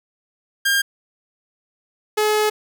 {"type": "tone pair in turn", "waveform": "sawtooth", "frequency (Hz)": [1607, 425.6], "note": ["G6", "G#4"], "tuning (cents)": [43, 42], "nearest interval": "octave + major seventh", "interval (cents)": 2301, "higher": "first", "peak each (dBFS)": -12, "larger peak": "neither", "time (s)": [[0.65, 0.82], [2.17, 2.5]], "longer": "second", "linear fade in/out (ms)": 10, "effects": []}